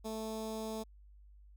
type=tone with notch filter; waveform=15% pulse; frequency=220 Hz; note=A3; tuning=in tune; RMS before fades=-40 dBFS; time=0.04-0.84 s; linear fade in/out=20 ms; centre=2000 Hz; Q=0.82; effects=added 50 Hz sine -55 dBFS peak until 1.56 s